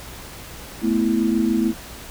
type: chord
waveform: sine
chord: A suspended second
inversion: none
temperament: equal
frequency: 220 / 246.9 / 329.6 Hz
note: A3 / B3 / E4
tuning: 0 / 0 / 0 cents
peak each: -20 / -22 / -21 dBFS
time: 0.81-1.74 s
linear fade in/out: 50 ms
effects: added 60 Hz sine -45 dBFS peak until 2.1 s + pink hiss -38 dBFS RMS until 2.1 s